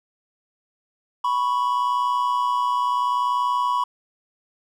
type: tone pair together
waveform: triangle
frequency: 986 / 1106.7 Hz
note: B5 / C#6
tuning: -3 / -3 cents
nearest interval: major second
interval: 200 cents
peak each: -19 / -22 dBFS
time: 1.24-3.84 s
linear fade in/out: 5 ms
effects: none